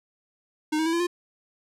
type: tone with pitch steps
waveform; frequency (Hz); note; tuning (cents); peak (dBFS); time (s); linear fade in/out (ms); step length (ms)
square; 307.2 / 317.7 / 328.5 / 339.7 / 351.3; D#4 / D#4 / E4 / F4 / F4; -22 / +36 / -6 / -48 / +10; -23; 0.72-1.07; 10; 70
effects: low-pass 10000 Hz 12 dB/octave